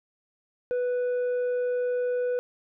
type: tone with tanh clipping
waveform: sine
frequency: 493.9 Hz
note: B4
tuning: in tune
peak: -25 dBFS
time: 0.71-2.39 s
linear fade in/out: 0 ms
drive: 4 dB
effects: none